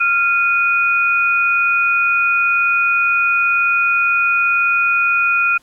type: tone pair together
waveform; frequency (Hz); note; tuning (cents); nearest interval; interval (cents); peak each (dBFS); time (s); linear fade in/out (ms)
sine; 1389 / 2475; F6 / D#7; -10 / -10; minor seventh; 1000; -15; 0-5.58; 10
effects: pink hiss -54 dBFS RMS until 5.62 s + low-pass 12000 Hz 12 dB/octave